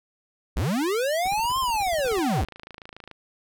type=linear two-way sweep; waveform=square; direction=up then down; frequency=41.2 to 1076 to 41.2 Hz; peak=-23 dBFS; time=0.56-2.45 s; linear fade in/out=10 ms; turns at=1.59 s
type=tone with exponential growth; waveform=sine; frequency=763 Hz; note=G5; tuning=47 cents flat; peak=-25 dBFS; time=1.12-2.41 s; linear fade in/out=2 ms; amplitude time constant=280 ms
type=noise bursts; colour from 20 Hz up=brown; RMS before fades=-38 dBFS; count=16; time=1.25-2.195 s; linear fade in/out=5 ms; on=30 ms; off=31 ms
type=click train; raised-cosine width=0.3 ms; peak=-25 dBFS; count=29; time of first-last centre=2.08-3.113 s; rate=27.1 Hz
effects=none